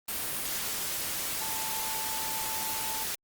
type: tone in noise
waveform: sine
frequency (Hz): 880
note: A5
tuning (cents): 0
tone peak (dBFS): -38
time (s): 1.41-3.04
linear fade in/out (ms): 5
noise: white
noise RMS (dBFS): -33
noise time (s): 0.08-3.15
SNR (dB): -8
effects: Opus 32 kbps